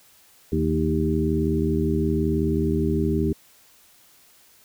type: harmonic tone with a mistuned harmonic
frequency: 79 Hz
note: D#2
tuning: 27 cents sharp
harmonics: 1 / 2 / 3 / 4 / 5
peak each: -26 / -26 / -26 / -26 / -26 dBFS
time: 0.52-3.33 s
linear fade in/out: 5 ms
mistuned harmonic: 3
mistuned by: -47 cents
effects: white hiss -55 dBFS RMS until 4.64 s